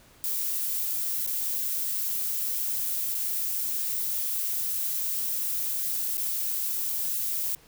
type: noise with dropouts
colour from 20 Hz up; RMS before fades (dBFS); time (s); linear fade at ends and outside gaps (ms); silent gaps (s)
violet; -29; 0.24-7.55; 0; 1.264-1.274 / 3.145-3.15 / 6.171-6.179
effects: pink hiss -56 dBFS RMS until 7.67 s